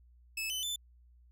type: tone with pitch steps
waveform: sawtooth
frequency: 2607 / 3029 / 3520 Hz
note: E7 / F#7 / A7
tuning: -20 / +40 / 0 cents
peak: -31 dBFS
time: 0.37-0.76 s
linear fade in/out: 5 ms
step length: 130 ms
effects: added 60 Hz sine -58 dBFS peak until 1.31 s